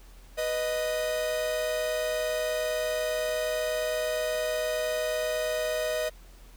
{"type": "tone pair together", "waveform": "45% pulse", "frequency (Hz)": [493.9, 622.3], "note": ["B4", "D#5"], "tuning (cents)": [0, 0], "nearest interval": "major third", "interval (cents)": 400, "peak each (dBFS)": [-33, -28], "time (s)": [0.37, 6.1], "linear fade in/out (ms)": 20, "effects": ["added 42 Hz sine -48 dBFS peak until 6.56 s", "pink hiss -57 dBFS RMS until 6.56 s"]}